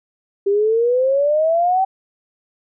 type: exponential sweep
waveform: sine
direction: up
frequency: 392.5 to 776 Hz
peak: -13 dBFS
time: 0.46-1.85 s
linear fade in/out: 10 ms
effects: none